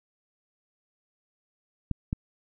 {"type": "clicks", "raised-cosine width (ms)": 5, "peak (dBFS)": [-15, -15], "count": 2, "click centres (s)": [1.913, 2.129], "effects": []}